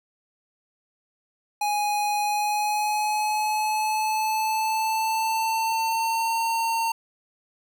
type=tone with pitch glide; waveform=square; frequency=830.6 to 911 Hz; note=G#5 to A#5; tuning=0 to -40 cents; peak=-23 dBFS; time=1.61-6.92 s; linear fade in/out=5 ms; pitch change=+160 cents; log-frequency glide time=2.2-6.38 s; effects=none

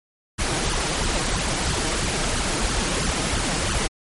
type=noise with flanger; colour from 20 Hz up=pink; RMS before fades=-23 dBFS; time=0.38-3.88 s; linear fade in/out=20 ms; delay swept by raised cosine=0.63 to 6.53 ms; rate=3 Hz; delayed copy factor=+0.7; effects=MP3 48 kbps

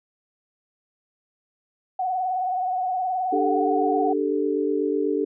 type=tone with vibrato; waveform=sine; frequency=740 Hz; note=F#5; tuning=in tune; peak=-22 dBFS; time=1.99-4.13 s; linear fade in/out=5 ms; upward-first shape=triangle; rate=19 Hz; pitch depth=61 cents each way
type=chord; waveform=sine; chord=D suspended fourth; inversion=none; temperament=equal with one note detuned; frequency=295.2 / 392 / 440 Hz; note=D4 / G4 / A4; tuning=+9 / 0 / 0 cents; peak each=-25 dBFS; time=3.32-5.25 s; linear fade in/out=10 ms
effects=none

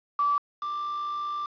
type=tone pair in turn; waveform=sine / triangle; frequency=1157 / 1179.3 Hz; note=D6 / D6; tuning=-26 / +7 cents; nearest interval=unison; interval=33 cents; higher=second; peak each=-21 / -27 dBFS; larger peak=first; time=0.19-0.38 / 0.62-1.46 s; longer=second; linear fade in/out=2 ms; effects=resampled to 11025 Hz + 8-bit

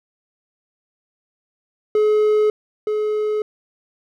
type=tone pair in turn; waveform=triangle; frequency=425.5 / 425.5 Hz; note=G#4 / G#4; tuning=+42 / +42 cents; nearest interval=unison; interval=0 cents; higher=neither; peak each=-11 / -16 dBFS; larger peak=first; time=1.95-2.5 / 2.87-3.42 s; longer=neither; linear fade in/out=2 ms; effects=none

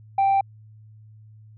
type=tone; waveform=sine; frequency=784 Hz; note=G5; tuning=in tune; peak=-14 dBFS; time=0.18-0.41 s; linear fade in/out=5 ms; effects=tanh soft clip ceiling -15 dBFS + added 108 Hz sine -45 dBFS peak until 1.57 s

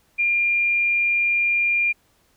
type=tone; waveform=sine; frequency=2400 Hz; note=D7; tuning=37 cents sharp; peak=-17 dBFS; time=0.18-1.93 s; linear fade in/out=20 ms; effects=pink hiss -62 dBFS RMS until 2.36 s

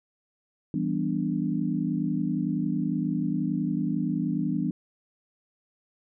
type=chord; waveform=sine; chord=E minor seventh; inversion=none; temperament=equal with one note detuned; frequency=164.81 / 195.43 / 246.9 / 293.7 Hz; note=E3 / G3 / B3 / D4; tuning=0 / -5 / 0 / 0 cents; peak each=-30 dBFS; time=0.74-4.71 s; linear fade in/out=2 ms; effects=none

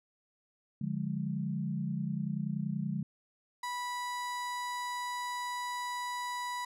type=chord; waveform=sine; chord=D diminished; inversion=none; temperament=equal with one note detuned; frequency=146.83 / 177.56 / 207.7 Hz; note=D3 / F3 / Ab3; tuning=0 / +29 / 0 cents; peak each=-36 dBFS; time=0.81-3.03 s; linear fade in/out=5 ms
type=tone; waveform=35% pulse; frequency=982 Hz; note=B5; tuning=10 cents flat; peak=-33 dBFS; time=3.63-6.65 s; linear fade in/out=5 ms
effects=low-pass 11000 Hz 12 dB/octave

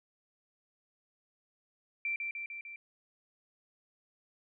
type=tone with echo; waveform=sine; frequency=2349 Hz; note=D7; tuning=in tune; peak=-31 dBFS; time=2.05-2.16 s; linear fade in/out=2 ms; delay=150 ms; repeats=4; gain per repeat=-3 dB; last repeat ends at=2.76 s; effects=none

